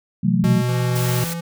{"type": "chord", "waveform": "sine", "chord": "F# half-diminished seventh", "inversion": "second", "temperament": "equal with one note detuned", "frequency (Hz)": [130.81, 167.4, 185, 220], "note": ["C3", "E3", "F#3", "A3"], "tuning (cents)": [0, 27, 0, 0], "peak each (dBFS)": [-22, -21, -18, -21], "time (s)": [0.23, 0.62], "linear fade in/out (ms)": 10}
{"type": "tone", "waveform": "square", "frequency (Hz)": 123.47, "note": "B2", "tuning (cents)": 0, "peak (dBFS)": -19, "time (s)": [0.44, 1.24], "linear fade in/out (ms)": 0}
{"type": "tone with vibrato", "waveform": "square", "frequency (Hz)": 168.1, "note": "E3", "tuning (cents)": 34, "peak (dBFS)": -26, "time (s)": [0.68, 1.41], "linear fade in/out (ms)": 10, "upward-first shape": "sine", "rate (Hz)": 3.2, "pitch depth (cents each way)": 11}
{"type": "noise", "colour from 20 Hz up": "white", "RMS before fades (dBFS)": -29, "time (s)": [0.95, 1.34], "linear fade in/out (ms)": 10}
{"effects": []}